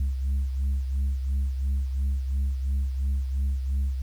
sine beating tone pair, 67.1 / 70 Hz, C2 / C#2, +44 / +18 cents, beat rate 2.9 Hz, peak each -22 / -30 dBFS, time 0-4.02 s, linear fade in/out 5 ms, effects tanh soft clip ceiling -21 dBFS + 9-bit

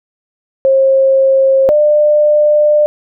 sine tone pair in turn, 536 / 598.2 Hz, C5 / D5, +42 / +32 cents, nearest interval major second, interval 190 cents, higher second, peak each -6 dBFS, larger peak neither, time 0.65-1.69 / 1.69-2.86 s, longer second, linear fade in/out 0 ms, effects none

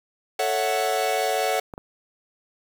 45% pulse chord, F# minor seventh, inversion first, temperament equal, 440 / 554.4 / 659.3 / 740 Hz, A4 / C#5 / E5 / F#5, 0 / 0 / 0 / 0 cents, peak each -28 / -28 / -29 / -25 dBFS, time 0.39-1.6 s, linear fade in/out 5 ms
clicks, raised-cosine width 1 ms, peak -22 dBFS, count 2, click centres 1.738 / 1.779 s
effects 8-bit

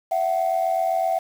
sine tone pair together, 667 / 754.8 Hz, E5 / F#5, +20 / +34 cents, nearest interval major second, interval 214 cents, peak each -21 dBFS, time 0.11-1.19 s, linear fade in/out 10 ms, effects tanh soft clip ceiling -14 dBFS + 7-bit

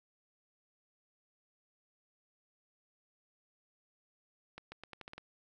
accelerating click train, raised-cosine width 0.3 ms, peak -30 dBFS, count 8, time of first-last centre 4.58-5.18 s, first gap 140 ms, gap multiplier 0.83, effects none

